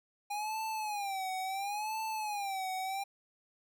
square tone with vibrato, 813 Hz, G#5, 37 cents flat, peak -35 dBFS, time 0.3-3.04 s, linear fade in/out 10 ms, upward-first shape sine, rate 0.72 Hz, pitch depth 140 cents each way, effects none

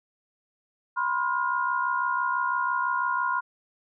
sine tone cluster, 984 / 1050 / 1421 Hz, B5 / C6 / F6, -7 / +6 / +30 cents, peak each -28 dBFS, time 0.96-3.41 s, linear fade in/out 20 ms, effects none

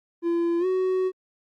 triangle tone with pitch glide, 340 to 372.9 Hz, F4 to F#4, -46 to +14 cents, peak -19 dBFS, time 0.22-1.12 s, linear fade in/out 50 ms, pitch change +160 cents, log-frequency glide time 0.59-0.66 s, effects Opus 32 kbps

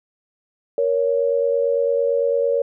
sine tone pair together, 470 / 558.9 Hz, A#4 / C#5, +14 / +14 cents, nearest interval minor third, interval 300 cents, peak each -19 dBFS, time 0.78-2.62 s, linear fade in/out 2 ms, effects none

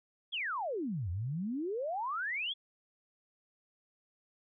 sine exponential two-way sweep, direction down then up, 3475 to 82.7 to 3475 Hz, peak -33 dBFS, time 0.32-2.54 s, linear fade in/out 20 ms, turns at 1.1 s, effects none

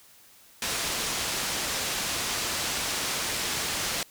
white low-pass noise, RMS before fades -30 dBFS, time 0.62-4.03 s, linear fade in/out 2 ms, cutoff 7100 Hz, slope 12 dB/octave, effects white hiss -55 dBFS RMS until 4.1 s

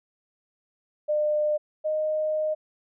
sine tone pair in turn, 602 / 617.9 Hz, D5 / D#5, +43 / -12 cents, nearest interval unison, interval 45 cents, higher second, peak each -21 / -23 dBFS, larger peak first, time 1.08-1.58 / 1.84-2.55 s, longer second, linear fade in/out 20 ms, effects none

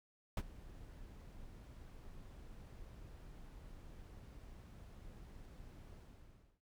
brown noise with ADSR envelope, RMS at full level -32 dBFS, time 0.37-6.61 s, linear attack 3 ms, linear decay 45 ms, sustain -22 dB, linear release 660 ms, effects none

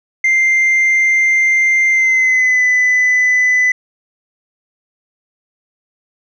sine tone with pitch glide, 2093 to 2001 Hz, C7 to B6, 0 to +22 cents, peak -7 dBFS, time 0.24-3.72 s, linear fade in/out 5 ms, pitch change -78 cents, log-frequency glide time 1.9-2.63 s, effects tanh soft clip ceiling -8 dBFS

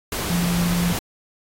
sine tone in noise, 174 Hz, F3, 6 cents flat, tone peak -19 dBFS, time 0.3-0.93 s, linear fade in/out 2 ms, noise pink, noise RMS -26 dBFS, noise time 0.12-0.99 s, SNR +4 dB, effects AAC 48 kbps

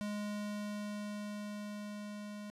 square tone with level ramp, 207.7 Hz, G#3, in tune, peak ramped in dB -37 to -44 dBFS, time 0.01-2.5 s, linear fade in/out 0 ms, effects low-pass 11000 Hz 12 dB/octave

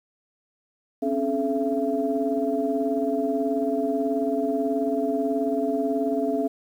sine tone cluster, 263.3 / 281.7 / 430.6 / 673 Hz, C4 / C#4 / A4 / E5, +11 / +28 / -37 / +36 cents, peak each -27 dBFS, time 1.02-6.48 s, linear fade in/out 10 ms, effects tanh soft clip ceiling -11 dBFS + 9-bit

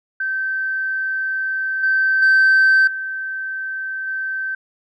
sine tone with level steps, 1549 Hz, G6, 21 cents flat, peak -19 / -13 / -8 / -23 / -21 dBFS, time 0.2-4.55 s, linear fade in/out 5 ms, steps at 1.83 / 2.22 / 2.87 / 4.07 s, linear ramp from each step 5 ms, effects tanh soft clip ceiling -8 dBFS

